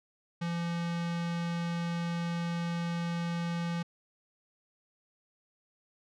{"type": "tone with notch filter", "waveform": "square", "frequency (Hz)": 170.4, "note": "F3", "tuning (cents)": -42, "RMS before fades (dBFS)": -33, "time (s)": [0.41, 3.83], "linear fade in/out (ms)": 10, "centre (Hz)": 380, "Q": 0.88, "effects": ["low-pass 5000 Hz 12 dB/octave"]}